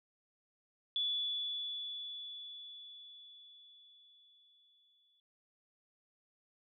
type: tone with exponential decay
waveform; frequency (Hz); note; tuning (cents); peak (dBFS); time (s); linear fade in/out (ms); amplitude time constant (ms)
sine; 3439; A7; -40; -31; 0.96-5.2; 1; 920
effects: none